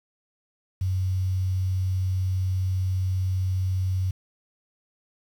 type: tone with quantisation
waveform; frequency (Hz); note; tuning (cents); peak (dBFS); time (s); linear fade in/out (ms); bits
sine; 93.5; F#2; +19; -22; 0.81-4.11; 5; 8
effects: none